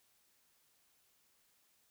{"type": "silence", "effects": ["white hiss -73 dBFS RMS until 1.9 s"]}